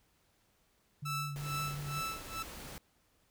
sine tone with vibrato, 143.5 Hz, D3, 40 cents flat, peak -38 dBFS, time 1.02-2.01 s, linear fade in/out 10 ms, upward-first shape sine, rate 5.4 Hz, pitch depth 28 cents each way
sawtooth tone with tremolo, 1318.5 Hz, E6, in tune, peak -31 dBFS, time 1.05-2.43 s, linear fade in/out 10 ms, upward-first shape sine, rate 2.3 Hz, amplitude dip 95%
pink noise, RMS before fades -47 dBFS, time 1.36-2.78 s, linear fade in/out 0 ms
effects pink hiss -72 dBFS RMS until 3.3 s

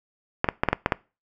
clicks, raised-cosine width 0.5 ms, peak -4 dBFS, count 7, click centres 0.444 / 0.488 / 0.635 / 0.687 / 0.73 / 0.861 / 0.922 s, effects noise-tail reverb RT60 0.3 s tail -22 dB re dry

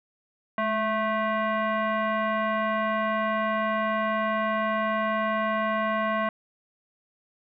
sine tone with frequency modulation, 214 Hz, A3, 48 cents flat, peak -23 dBFS, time 0.58-6.29 s, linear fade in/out 2 ms, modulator 875 Hz, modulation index 1.7, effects none

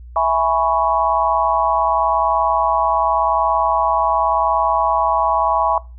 sine chord, C# minor seventh, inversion first, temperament equal, 659.3 / 830.6 / 987.8 / 1108.7 Hz, E5 / G#5 / B5 / C#6, 0 / 0 / 0 / 0 cents, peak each -19 dBFS, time 0.16-5.78 s, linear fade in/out 2 ms, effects noise-tail reverb RT60 0.3 s tail -21 dB re dry + added 60 Hz sine -34 dBFS peak until 5.98 s

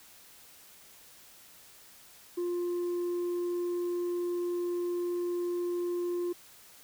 sine tone with tanh clipping, 351.1 Hz, F4, 9 cents sharp, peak -30 dBFS, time 2.37-6.33 s, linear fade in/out 10 ms, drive 2 dB, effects white hiss -55 dBFS RMS until 6.83 s

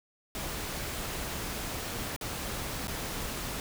pink noise with dropouts, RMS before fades -36 dBFS, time 0.35-3.6 s, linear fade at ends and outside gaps 1 ms, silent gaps 2.163-2.211 / 2.872-2.88 s, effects none

